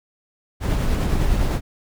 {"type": "noise with tremolo", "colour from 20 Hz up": "brown", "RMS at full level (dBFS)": -18, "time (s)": [0.6, 1.61], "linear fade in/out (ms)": 50, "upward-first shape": "sine", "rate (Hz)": 9.9, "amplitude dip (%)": 30, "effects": []}